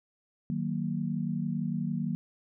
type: chord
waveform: sine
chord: D# minor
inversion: none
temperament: just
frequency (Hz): 155.56 / 186.68 / 233.3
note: D#3 / F#3 / A#3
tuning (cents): 0 / +16 / +2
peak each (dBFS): -33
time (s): 0.5-2.15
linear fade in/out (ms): 0
effects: none